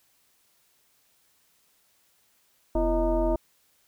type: tone with frequency modulation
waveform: sine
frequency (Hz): 336.1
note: E4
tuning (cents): +34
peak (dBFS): -21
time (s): 2.75-3.36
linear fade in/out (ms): 5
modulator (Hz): 293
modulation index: 1.5
effects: white hiss -66 dBFS RMS until 3.87 s